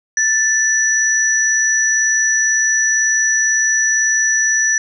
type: tone pair together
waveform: sine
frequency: 1760 / 5881 Hz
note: A6 / F#8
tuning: 0 / -11 cents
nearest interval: octave + major sixth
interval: 2089 cents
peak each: -15 dBFS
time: 0.17-4.78 s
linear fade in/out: 2 ms
effects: none